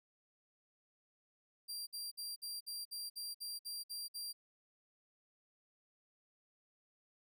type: tone bursts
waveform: sawtooth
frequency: 4739 Hz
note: D8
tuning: 15 cents sharp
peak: -39 dBFS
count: 11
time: 1.68-4.33 s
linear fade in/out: 20 ms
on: 190 ms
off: 56 ms
effects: none